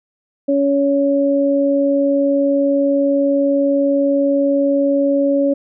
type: tone pair together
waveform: sine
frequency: 280 / 560 Hz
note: C#4 / C#5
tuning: +18 / +18 cents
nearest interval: octave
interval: 1200 cents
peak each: -15 dBFS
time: 0.48-5.54 s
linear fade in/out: 10 ms
effects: none